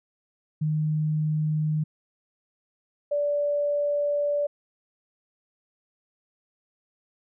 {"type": "tone pair in turn", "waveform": "sine", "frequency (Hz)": [153.9, 581], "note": ["D#3", "D5"], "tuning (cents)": [-19, -19], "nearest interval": "octave + major seventh", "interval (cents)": 2300, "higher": "second", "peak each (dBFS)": -22, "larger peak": "neither", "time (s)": [[0.61, 1.84], [3.11, 4.47]], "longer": "second", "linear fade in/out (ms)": 10, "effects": []}